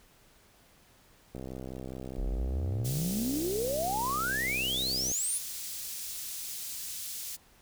click train, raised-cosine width 2 ms, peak -27 dBFS, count 245, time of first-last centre 1.35-5.115 s, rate 64.8 Hz
sine exponential sweep, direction up, 36.71 to 10380 Hz, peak -29 dBFS, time 2.17-5.39 s, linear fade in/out 20 ms
pink high-pass noise, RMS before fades -39 dBFS, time 2.84-7.37 s, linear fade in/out 20 ms, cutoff 5600 Hz, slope 12 dB/octave
effects pink hiss -61 dBFS RMS until 7.61 s

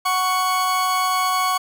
40% pulse tone pair together, 740 / 1112.3 Hz, F#5 / C#6, 0 / +6 cents, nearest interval perfect fifth, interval 706 cents, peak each -23 / -18 dBFS, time 0.05-1.58 s, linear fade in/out 10 ms, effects none

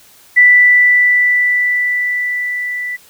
sine tone with level ramp, 1975.5 Hz, B6, in tune, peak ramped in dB -3 to -19 dBFS, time 0.36-2.97 s, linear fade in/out 20 ms, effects white hiss -45 dBFS RMS until 3.09 s

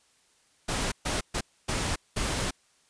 pink noise bursts at uneven times, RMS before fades -29 dBFS, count 5, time 0.68-0.92 / 1.05-1.21 / 1.34-1.41 / 1.68-1.96 / 2.16-2.51 s, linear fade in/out 10 ms, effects white hiss -65 dBFS RMS until 2.89 s + resampled to 22050 Hz

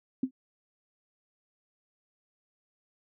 sine tone with exponential decay, 260.1 Hz, C4, 10 cents flat, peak -21 dBFS, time 0.23-0.31 s, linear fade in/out 5 ms, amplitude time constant 16 ms, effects none

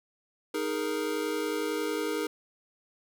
square chord, D# suspended fourth, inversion none, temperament equal, 311.1 / 415.3 / 466.2 Hz, D#4 / G#4 / A#4, 0 / 0 / 0 cents, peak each -34 dBFS, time 0.54-2.27 s, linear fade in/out 5 ms, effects none

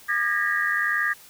sine tone cluster, 1206 / 1638 / 1839 / 1920 Hz, D6 / G#6 / A#6 / B6, +46 / -24 / -24 / -49 cents, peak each -29 / -24 / -27 / -28 dBFS, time 0.08-1.14 s, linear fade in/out 20 ms, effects white hiss -49 dBFS RMS until 1.29 s

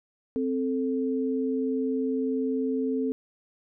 sine tone pair together, 261.6 / 440 Hz, C4 / A4, 0 / 0 cents, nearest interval major sixth, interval 900 cents, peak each -26 / -29 dBFS, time 0.36-3.12 s, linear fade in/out 0 ms, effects none

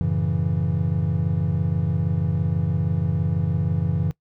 triangle chord, F# minor seventh, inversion none, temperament equal, 92.5 / 110 / 138.59 / 164.81 Hz, F#2 / A2 / C#3 / E3, 0 / 0 / 0 / 0 cents, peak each -23 / -27 / -23 / -22 dBFS, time 0.01-4.11 s, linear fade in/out 0 ms, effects noise-tail reverb RT60 0.1 s tail -21 dB re dry

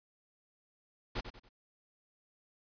pink noise with echo, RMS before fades -36 dBFS, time 1.15-1.21 s, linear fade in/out 10 ms, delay 94 ms, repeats 3, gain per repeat -9 dB, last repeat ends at 1.492 s, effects resampled to 11025 Hz

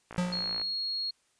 click train, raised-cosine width 0.5 ms, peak -26 dBFS, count 30, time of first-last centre 0.11-0.615 s, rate 57.4 Hz
square tone with exponential decay, 178.9 Hz, F3, 42 cents sharp, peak -25 dBFS, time 0.18-0.74 s, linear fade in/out 0 ms, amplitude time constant 120 ms
sine tone, 4300 Hz, C8, 47 cents sharp, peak -30 dBFS, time 0.32-1.11 s, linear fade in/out 10 ms
effects white hiss -70 dBFS RMS until 1.39 s + resampled to 22050 Hz

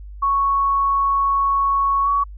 sine tone with pitch glide, 1108.7 to 1124.8 Hz, C#6 to C#6, 0 to +25 cents, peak -15 dBFS, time 0.22-2.24 s, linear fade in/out 10 ms, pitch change +25 cents, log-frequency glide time 2.03-2.08 s, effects added 50 Hz sine -33 dBFS peak until 2.37 s

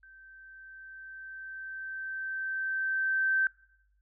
sine tone with level ramp, 1553 Hz, G6, 17 cents flat, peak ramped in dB -52 to -23 dBFS, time 0.03-3.47 s, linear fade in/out 2 ms, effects noise-tail reverb RT60 0.9 s tail -25 dB re dry + added 50 Hz sine -67 dBFS peak until 4.01 s

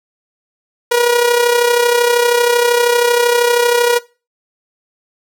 sawtooth tone with amplitude modulation, 480 Hz, B4, 49 cents flat, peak -4 dBFS, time 0.91-3.99 s, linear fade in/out 10 ms, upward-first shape sine, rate 32.8 Hz, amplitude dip 55%, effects noise-tail reverb RT60 0.3 s tail -20 dB re dry

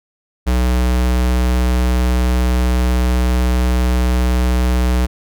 square tone, 61.9 Hz, B1, 5 cents sharp, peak -13 dBFS, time 0.46-5.07 s, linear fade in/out 20 ms, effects none

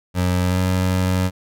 25% pulse tone with pitch glide, 90.1 to 92.42 Hz, F#2 to F#2, -45 to -1 cents, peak -13 dBFS, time 0.14-1.31 s, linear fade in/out 50 ms, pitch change +44 cents, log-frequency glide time 0.42-0.6 s, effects none

